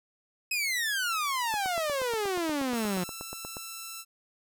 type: exponential sweep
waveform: sawtooth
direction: down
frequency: 2576 to 174 Hz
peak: -24 dBFS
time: 0.51-3.04 s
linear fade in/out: 5 ms
type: click train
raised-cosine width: 1 ms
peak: -25 dBFS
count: 18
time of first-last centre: 1.54-3.569 s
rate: 8.38 Hz
type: tone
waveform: 5% pulse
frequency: 1334 Hz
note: E6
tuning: 20 cents sharp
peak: -27 dBFS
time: 2.71-4.05 s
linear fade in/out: 50 ms
effects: none